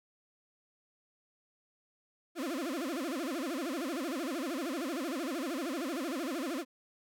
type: tone with vibrato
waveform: 35% pulse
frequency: 298.4 Hz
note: D4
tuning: 28 cents sharp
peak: -32 dBFS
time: 2.35-6.65 s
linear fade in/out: 50 ms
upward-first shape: sine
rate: 13 Hz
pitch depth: 300 cents each way
effects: none